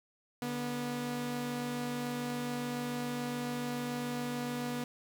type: tone pair together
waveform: sawtooth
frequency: 145.31 / 243.6 Hz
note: D3 / B3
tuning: -18 / -24 cents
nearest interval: major sixth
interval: 894 cents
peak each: -38 / -31 dBFS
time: 0.42-4.84 s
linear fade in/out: 2 ms
effects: 9-bit